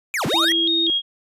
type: linear two-way sweep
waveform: square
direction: down then up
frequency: 2489 to 103.83 to 2003 Hz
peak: -21 dBFS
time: 0.14-0.52 s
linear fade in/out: 0 ms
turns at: 0.26 s
type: tone with exponential growth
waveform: 35% pulse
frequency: 621 Hz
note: D#5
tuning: 3 cents flat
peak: -23 dBFS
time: 0.29-0.45 s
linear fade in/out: 5 ms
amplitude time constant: 33 ms
type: tone with vibrato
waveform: sine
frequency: 3487 Hz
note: A7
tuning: 16 cents flat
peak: -17 dBFS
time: 0.29-1.02 s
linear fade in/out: 50 ms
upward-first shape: square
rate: 2.6 Hz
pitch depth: 110 cents each way
type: tone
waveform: sine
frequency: 332.3 Hz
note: E4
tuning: 14 cents sharp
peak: -23 dBFS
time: 0.34-0.9 s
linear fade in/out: 0 ms
effects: resampled to 32000 Hz